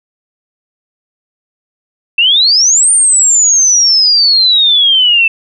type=exponential two-way sweep; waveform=sine; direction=up then down; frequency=2637 to 9050 to 2637 Hz; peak=-5 dBFS; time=2.18-5.28 s; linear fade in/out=5 ms; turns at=2.91 s; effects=none